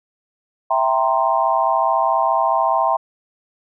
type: chord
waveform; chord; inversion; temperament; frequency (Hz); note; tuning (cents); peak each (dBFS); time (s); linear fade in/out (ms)
sine; C dominant seventh; first; equal; 659.3 / 784 / 932.3 / 1046.5; E5 / G5 / Bb5 / C6; 0 / 0 / 0 / 0; -20; 0.7-2.97; 10
effects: none